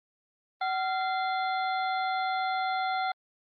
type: harmonic tone with a mistuned harmonic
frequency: 692 Hz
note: F5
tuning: 16 cents flat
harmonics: 1 / 2 / 3 / 5 / 6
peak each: -28 / -34 / -38 / -42 / -44 dBFS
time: 0.61-3.12 s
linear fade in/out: 5 ms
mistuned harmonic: 1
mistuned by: +150 cents
effects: Opus 24 kbps